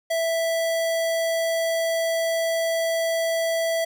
square tone, 659.3 Hz, E5, in tune, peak -22 dBFS, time 0.1-3.85 s, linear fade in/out 10 ms, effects none

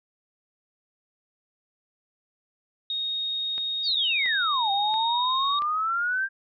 sine tone, 3729 Hz, A#7, in tune, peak -26 dBFS, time 2.9-5.59 s, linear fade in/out 2 ms
click train, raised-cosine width 0.3 ms, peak -24 dBFS, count 4, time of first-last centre 3.58-5.621 s, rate 1.47 Hz
sine exponential two-way sweep, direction down then up, 4866 to 785 to 1601 Hz, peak -23 dBFS, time 3.83-6.29 s, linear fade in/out 50 ms, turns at 4.71 s
effects none

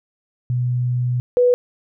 sine tone pair in turn, 123.7 / 492.5 Hz, B2 / B4, +3 / -5 cents, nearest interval 2 octaves, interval 2392 cents, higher second, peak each -17 / -11 dBFS, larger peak second, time 0.5-1.2 / 1.37-1.54 s, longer first, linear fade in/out 0 ms, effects none

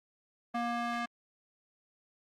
square tone with band-pass filter sweep, 236.7 Hz, A#3, 27 cents sharp, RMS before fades -34 dBFS, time 0.54-1.06 s, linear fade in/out 10 ms, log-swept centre 930 to 1500 Hz, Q 0.96, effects Opus 32 kbps

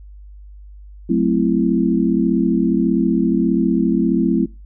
sine chord, F# half-diminished seventh, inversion none, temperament equal with one note detuned, 185 / 220 / 261.6 / 332.9 Hz, F#3 / A3 / C4 / E4, 0 / 0 / 0 / +17 cents, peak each -19 dBFS, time 1.09-4.46 s, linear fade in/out 10 ms, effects noise-tail reverb RT60 0.3 s tail -26 dB re dry + added 50 Hz sine -36 dBFS peak until 4.65 s

